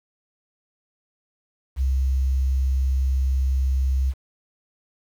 sine tone, 66 Hz, C2, 16 cents sharp, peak -18 dBFS, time 1.76-4.14 s, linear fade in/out 50 ms, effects 8-bit

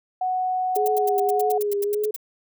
sine tone with pitch glide, 740 to 732.3 Hz, F#5 to F#5, 0 to -18 cents, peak -21 dBFS, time 0.21-1.58 s, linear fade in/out 5 ms, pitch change -18 cents, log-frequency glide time 1.07-1.45 s
violet noise bursts, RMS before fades -30 dBFS, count 14, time 0.75-2.163 s, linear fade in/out 5 ms, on 22 ms, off 85 ms
sine tone with vibrato, 415.3 Hz, G#4, in tune, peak -21 dBFS, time 0.76-2.11 s, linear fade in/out 5 ms, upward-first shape triangle, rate 1.7 Hz, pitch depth 52 cents each way
effects none

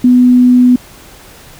sine tone, 248.5 Hz, B3, 11 cents sharp, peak -3 dBFS, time 0.04-0.76 s, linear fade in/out 5 ms, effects pink hiss -37 dBFS RMS until 1.59 s

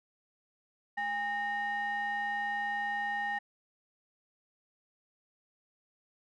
triangle ring-modulated tone, 515 Hz, C5, 28 cents flat, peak -26 dBFS, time 0.97-3.39 s, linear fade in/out 10 ms, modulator 1330 Hz, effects none

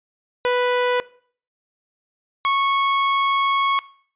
sawtooth tone pair in turn, 493.9 / 1101.7 Hz, B4 / C#6, 0 / -11 cents, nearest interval octave + major second, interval 1389 cents, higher second, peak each -13 dBFS, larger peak neither, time 0.45-1 / 2.45-3.79 s, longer second, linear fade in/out 0 ms, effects noise-tail reverb RT60 0.5 s tail -20 dB re dry + resampled to 8000 Hz

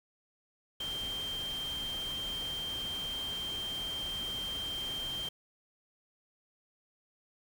sine tone in noise, 3160 Hz, G7, 13 cents sharp, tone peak -35 dBFS, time 0.8-5.29 s, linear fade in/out 5 ms, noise pink, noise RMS -45 dBFS, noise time 0.8-5.29 s, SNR +7 dB, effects none

